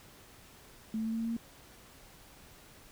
sine tone with pitch steps, 220 / 221.8 / 223.6 / 225.4 / 227.2 / 229.1 / 230.9 Hz, A3 / A3 / A3 / A3 / A#3 / A#3 / A#3, 0 / +14 / +28 / +42 / -44 / -30 / -16 cents, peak -31 dBFS, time 0.94-1.367 s, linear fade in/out 2 ms, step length 61 ms, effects pink hiss -56 dBFS RMS until 2.91 s

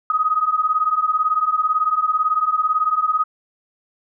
sine beating tone pair, 1244.5 / 1262.5 Hz, D#6 / D#6, 0 / +25 cents, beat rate 18 Hz, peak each -20 / -18 dBFS, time 0.1-3.24 s, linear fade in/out 2 ms, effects none

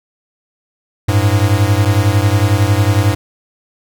square beating tone pair, 97.7 / 108.7 Hz, G2 / A2, -5 / -21 cents, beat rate 11 Hz, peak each -13 / -14 dBFS, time 1.08-3.15 s, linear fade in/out 10 ms, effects none

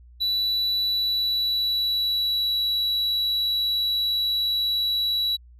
triangle tone with pitch glide, 3951 to 3919 Hz, B7 to B7, 0 to -14 cents, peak -20 dBFS, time 0.2-5.37 s, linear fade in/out 20 ms, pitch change -14 cents, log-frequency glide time 0.79-2.62 s, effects added 60 Hz sine -46 dBFS peak until 5.59 s

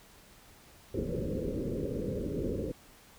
white low-pass noise, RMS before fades -34 dBFS, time 0.94-2.72 s, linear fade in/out 5 ms, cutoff 540 Hz, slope 96 dB/octave, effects pink hiss -57 dBFS RMS until 3.18 s

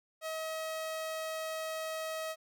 sawtooth tone, 637 Hz, D#5, 41 cents sharp, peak -32 dBFS, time 0.21-2.36 s, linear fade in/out 50 ms, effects none

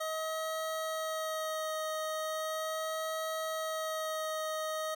25% pulse tone with vibrato, 632 Hz, D#5, 27 cents sharp, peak -30 dBFS, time 0-4.95 s, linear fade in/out 10 ms, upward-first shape sine, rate 0.38 Hz, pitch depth 15 cents each way, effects none

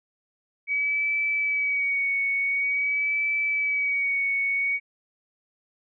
sine tone with vibrato, 2266 Hz, C#7, 37 cents sharp, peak -22 dBFS, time 0.67-4.8 s, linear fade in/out 50 ms, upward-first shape sine, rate 0.47 Hz, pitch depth 34 cents each way, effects none

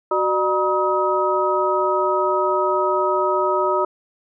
sine tone cluster, 372.4 / 601 / 956 / 1268 Hz, F#4 / D5 / A#5 / D#6, +11 / +40 / +43 / +32 cents, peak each -22 dBFS, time 0.11-3.85 s, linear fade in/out 5 ms, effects none

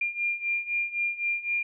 sine beating tone pair, 2397 / 2400.9 Hz, D7 / D7, +35 / +38 cents, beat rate 3.9 Hz, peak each -31 / -28 dBFS, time 0.01-1.63 s, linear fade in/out 5 ms, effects none

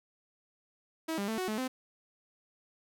sawtooth tone with pitch steps, 322.3 / 200.5 / 222.3 / 370.2 / 215.6 / 257.9 Hz, E4 / G3 / A3 / F#4 / A3 / C4, -39 / +39 / +18 / +1 / -35 / -25 cents, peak -28 dBFS, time 1.08-1.68 s, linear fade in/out 10 ms, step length 100 ms, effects none

